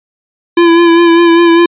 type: tone with vibrato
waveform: square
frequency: 338.6 Hz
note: E4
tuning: 46 cents sharp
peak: -4 dBFS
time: 0.57-1.66 s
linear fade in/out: 5 ms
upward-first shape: sine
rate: 5 Hz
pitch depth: 29 cents each way
effects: resampled to 8000 Hz